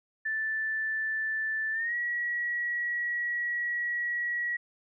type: tone with pitch glide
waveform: sine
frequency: 1760 to 1919.3 Hz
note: A6 to B6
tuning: 0 to -50 cents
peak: -28 dBFS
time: 0.25-4.57 s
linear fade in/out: 10 ms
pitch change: +150 cents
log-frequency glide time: 1.72-1.95 s
effects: none